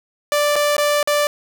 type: tone with dropouts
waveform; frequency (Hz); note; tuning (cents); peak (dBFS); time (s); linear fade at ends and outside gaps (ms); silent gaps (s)
sawtooth; 587.3; D5; 0; -11; 0.32-1.27; 1; 0.557-0.562 / 0.767-0.781 / 1.029-1.074
effects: none